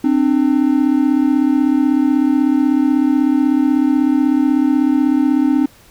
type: tone pair together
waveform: triangle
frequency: 263.8 / 300 Hz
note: C4 / D4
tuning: +14 / +37 cents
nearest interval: major second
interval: 223 cents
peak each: -12 dBFS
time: 0.04-5.66 s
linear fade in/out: 5 ms
effects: pink hiss -47 dBFS RMS until 5.9 s